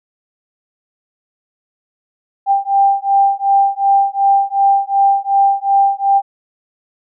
sine beating tone pair, 790 / 792.7 Hz, G5 / G5, +13 / +19 cents, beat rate 2.7 Hz, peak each -13 dBFS, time 2.46-6.22 s, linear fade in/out 50 ms, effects none

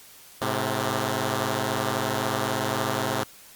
5% pulse tone pair together, 107.78 / 131.5 Hz, A2 / C3, -35 / +9 cents, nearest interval minor third, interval 344 cents, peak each -16 dBFS, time 0.41-3.24 s, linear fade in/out 10 ms, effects white hiss -49 dBFS RMS until 3.55 s + Opus 48 kbps

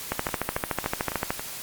two click trains, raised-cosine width 0.5 ms, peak -16 / -9 dBFS, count 5 / 17, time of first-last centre 0.29-1.395 / 0.12-1.305 s, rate 3.62 / 13.5 Hz, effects white hiss -37 dBFS RMS until 1.62 s + Opus 48 kbps

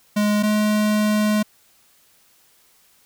square tone pair in turn, 208.6 / 211.6 Hz, G#3 / G#3, +8 / +33 cents, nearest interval unison, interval 25 cents, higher second, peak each -17 dBFS, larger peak neither, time 0.16-0.43 / 0.43-1.43 s, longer second, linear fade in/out 10 ms, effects white hiss -57 dBFS RMS until 3.05 s

